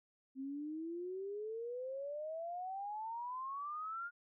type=exponential sweep; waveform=sine; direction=up; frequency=261.6 to 1432 Hz; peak=-40 dBFS; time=0.35-4.11 s; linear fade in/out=50 ms; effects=none